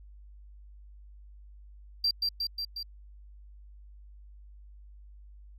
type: tone with echo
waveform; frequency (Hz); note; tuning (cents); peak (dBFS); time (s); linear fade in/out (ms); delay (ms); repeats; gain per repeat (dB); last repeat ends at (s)
triangle; 4717; D8; +7; -21; 2.04-2.11; 5; 180; 4; -3; 2.83
effects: tanh soft clip ceiling -20 dBFS + added 50 Hz sine -48 dBFS peak until 5.58 s